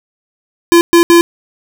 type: tone bursts at uneven times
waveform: square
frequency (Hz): 341.1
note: F4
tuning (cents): -41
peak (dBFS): -4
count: 3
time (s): 0.72-0.81 / 0.93-1.03 / 1.1-1.21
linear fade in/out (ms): 0
effects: none